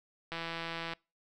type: click train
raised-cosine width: 0.3 ms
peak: -22 dBFS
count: 103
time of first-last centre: 0.32-0.934 s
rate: 166 Hz
effects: noise-tail reverb RT60 0.3 s tail -26 dB re dry